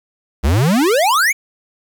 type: exponential sweep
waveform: square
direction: up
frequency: 61.74 to 2349 Hz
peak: -12 dBFS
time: 0.43-1.33 s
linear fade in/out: 20 ms
effects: 7-bit